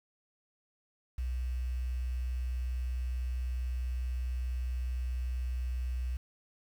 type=tone with quantisation; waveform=sine; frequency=62.3 Hz; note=B1; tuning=16 cents sharp; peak=-31 dBFS; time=1.18-6.17 s; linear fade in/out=5 ms; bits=9; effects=none